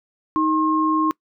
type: tone pair together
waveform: sine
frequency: 313.7 / 1071 Hz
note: D#4 / C6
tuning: +14 / +40 cents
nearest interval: octave + major sixth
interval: 2126 cents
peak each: -19 dBFS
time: 0.36-1.11 s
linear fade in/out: 0 ms
effects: noise-tail reverb RT60 0.1 s tail -24 dB re dry